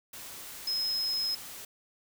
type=tone in noise; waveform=sine; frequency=5130 Hz; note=E8; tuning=48 cents flat; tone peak=-28 dBFS; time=0.67-1.35 s; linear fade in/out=5 ms; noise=white; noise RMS=-44 dBFS; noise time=0.13-1.65 s; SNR=+13 dB; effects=none